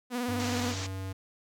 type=tone with vibrato; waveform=sawtooth; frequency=244.8 Hz; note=B3; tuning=15 cents flat; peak=-26 dBFS; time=0.1-0.75 s; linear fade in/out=50 ms; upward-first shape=square; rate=19 Hz; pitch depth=38 cents each way
type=tone with pitch glide; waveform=square; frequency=98.1 to 95.31 Hz; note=G2 to G2; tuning=+2 to -48 cents; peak=-35 dBFS; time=0.28-1.13 s; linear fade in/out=10 ms; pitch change=-50 cents; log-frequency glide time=0.44-0.66 s
type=low-pass noise; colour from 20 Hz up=white; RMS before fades=-39 dBFS; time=0.39-0.87 s; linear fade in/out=10 ms; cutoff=7100 Hz; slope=48 dB/octave
effects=none